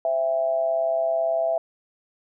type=tone with amplitude modulation; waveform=sine; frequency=662 Hz; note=E5; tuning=7 cents sharp; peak=-17 dBFS; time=0.05-1.58 s; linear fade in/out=2 ms; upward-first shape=sine; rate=138 Hz; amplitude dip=65%; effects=none